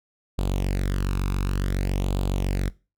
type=tone with flanger; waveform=sawtooth; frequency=47.21 Hz; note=F#1; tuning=36 cents sharp; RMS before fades=-24 dBFS; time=0.38-2.7 s; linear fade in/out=10 ms; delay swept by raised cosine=0.26 to 0.8 ms; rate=0.55 Hz; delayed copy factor=+0.7; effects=noise-tail reverb RT60 0.3 s tail -22 dB re dry